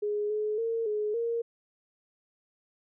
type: tone with pitch steps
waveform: sine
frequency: 416.5 / 425.4 / 456.9 / 422.1 / 465.3 Hz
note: G#4 / G#4 / A#4 / G#4 / A#4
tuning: +5 / +42 / -35 / +28 / -3 cents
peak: -27 dBFS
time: 0.02-1.42 s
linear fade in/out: 10 ms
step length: 280 ms
effects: none